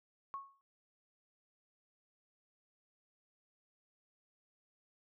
sine tone with exponential decay, 1100 Hz, C#6, 14 cents flat, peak -37 dBFS, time 0.34-0.61 s, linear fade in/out 0 ms, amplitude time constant 57 ms, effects none

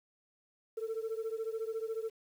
sine beating tone pair, 441.8 / 455.8 Hz, A4 / A#4, +7 / -39 cents, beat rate 14 Hz, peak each -35 / -37 dBFS, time 0.77-2.1 s, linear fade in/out 10 ms, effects tanh soft clip ceiling -31 dBFS + 10-bit

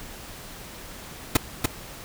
pink noise with echo, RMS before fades -17 dBFS, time 1.35-1.37 s, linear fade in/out 5 ms, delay 290 ms, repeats 1, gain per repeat -4 dB, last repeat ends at 1.66 s, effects pink hiss -41 dBFS RMS until 2.04 s

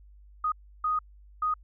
sine tone bursts at uneven times, 1244.5 Hz, D#6, in tune, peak -24 dBFS, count 3, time 0.44-0.52 / 0.84-0.99 / 1.42-1.54 s, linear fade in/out 5 ms, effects added 50 Hz sine -50 dBFS peak until 1.63 s

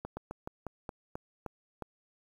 slowing click train, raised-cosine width 1 ms, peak -24 dBFS, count 9, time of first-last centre 0.05-1.823 s, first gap 120 ms, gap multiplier 1.17, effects 9-bit

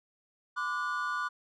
triangle tone cluster, 1013 / 1175 / 1455 Hz, B5 / D6 / F#6, +44 / +1 / -29 cents, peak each -37 / -32 / -32 dBFS, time 0.56-1.29 s, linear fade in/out 20 ms, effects resampled to 22050 Hz

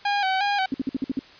sawtooth tone with vibrato, 786 Hz, G5, 4 cents sharp, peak -17 dBFS, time 0.05-0.66 s, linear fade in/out 5 ms, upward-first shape square, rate 2.8 Hz, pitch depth 58 cents each way
sine tone bursts, 265.9 Hz, C4, 28 cents sharp, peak -21 dBFS, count 7, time 0.72-1.192 s, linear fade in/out 2 ms, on 22 ms, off 53 ms
effects white hiss -48 dBFS RMS until 1.39 s + resampled to 11025 Hz

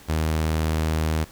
sawtooth tone, 78.9 Hz, D#2, 25 cents sharp, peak -17 dBFS, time 0.08-1.25 s, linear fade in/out 20 ms, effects pink hiss -48 dBFS RMS until 1.31 s

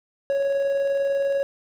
triangle tone with tremolo, 554.4 Hz, C#5, in tune, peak -17 dBFS, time 0.3-1.43 s, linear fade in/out 0 ms, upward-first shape square, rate 20 Hz, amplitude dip 25%, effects none

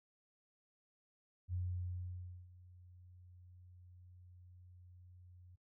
sine tone with ADSR envelope, 89.8 Hz, F2, 49 cents sharp, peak -36 dBFS, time 1.48-5.56 s, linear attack 55 ms, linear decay 940 ms, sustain -21 dB, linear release 11 ms, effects noise-tail reverb RT60 0.1 s tail -21 dB re dry

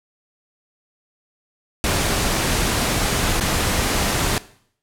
pink noise with dropouts, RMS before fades -20 dBFS, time 1.84-4.38 s, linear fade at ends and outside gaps 0 ms, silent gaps 3.399-3.409 s, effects noise-tail reverb RT60 0.6 s tail -18 dB re dry + low-pass 12000 Hz 12 dB/octave

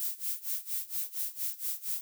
violet noise with tremolo, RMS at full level -32 dBFS, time 0-2.01 s, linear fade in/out 0 ms, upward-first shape sine, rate 4.3 Hz, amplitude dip 90%, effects none

